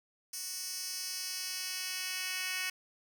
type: tone with high-pass filter sweep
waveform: 10% pulse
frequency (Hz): 370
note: F#4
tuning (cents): 0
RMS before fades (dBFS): -38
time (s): 0.33-2.7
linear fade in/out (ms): 5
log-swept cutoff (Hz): 6500 to 2500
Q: 1.4
effects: none